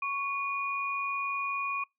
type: tone pair together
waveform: sine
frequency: 1108.7 / 2449 Hz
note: C#6 / D#7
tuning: 0 / -28 cents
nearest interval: octave + major second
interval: 1372 cents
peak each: -32 / -32 dBFS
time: 0.02-1.84 s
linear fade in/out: 5 ms
effects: noise-tail reverb RT60 0.2 s tail -26 dB re dry